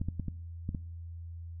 clicks, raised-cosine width 5 ms, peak -21 dBFS, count 6, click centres 0.015 / 0.086 / 0.197 / 0.283 / 0.691 / 0.748 s, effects noise-tail reverb RT60 0.6 s tail -21 dB re dry + added 84 Hz sine -40 dBFS peak until 1.6 s

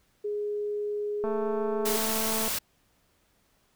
sine tone, 415.3 Hz, G#4, in tune, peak -28 dBFS, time 0.24-1.97 s, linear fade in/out 10 ms
click train, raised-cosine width 1 ms, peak -21 dBFS, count 275, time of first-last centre 1.24-2.48 s, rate 221 Hz
white noise, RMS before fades -30 dBFS, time 1.85-2.59 s, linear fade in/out 10 ms
effects pink hiss -68 dBFS RMS until 3.75 s

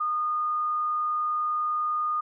sine tone, 1225 Hz, D#6, 27 cents flat, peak -24 dBFS, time 0-2.21 s, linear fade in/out 10 ms, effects none

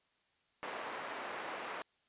pink band-pass noise, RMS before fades -43 dBFS, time 0.63-1.82 s, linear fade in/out 0 ms, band 560 to 2000 Hz, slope 12 dB/octave, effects white hiss -75 dBFS RMS until 2.08 s + resampled to 8000 Hz

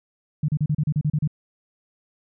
sine tone bursts, 150.3 Hz, D3, 40 cents sharp, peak -18 dBFS, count 10, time 0.43-1.276 s, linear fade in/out 5 ms, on 54 ms, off 34 ms, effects none

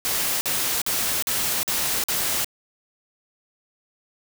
white noise bursts, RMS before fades -24 dBFS, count 6, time 0.05-2.445 s, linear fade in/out 0 ms, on 360 ms, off 47 ms, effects none

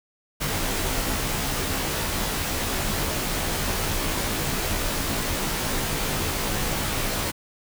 pink noise with comb filter, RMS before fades -26 dBFS, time 0.4-7.32 s, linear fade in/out 20 ms, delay 17 ms, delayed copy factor -0.8, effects none

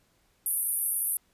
white band-pass noise, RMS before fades -29 dBFS, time 0.46-1.17 s, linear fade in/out 2 ms, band 9300 to 13000 Hz, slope 96 dB/octave, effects pink hiss -68 dBFS RMS until 1.33 s + resampled to 32000 Hz

